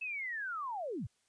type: linear sweep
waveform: sine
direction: down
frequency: 2637 to 74.9 Hz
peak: -36 dBFS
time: 0.01-1.07 s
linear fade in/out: 10 ms
effects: white hiss -75 dBFS RMS until 1.28 s + resampled to 22050 Hz